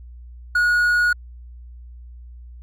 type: tone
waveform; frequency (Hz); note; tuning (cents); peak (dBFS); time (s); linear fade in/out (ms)
triangle; 1450; F#6; -35; -13; 0.55-1.13; 5
effects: added 60 Hz sine -37 dBFS peak until 2.62 s + AAC 64 kbps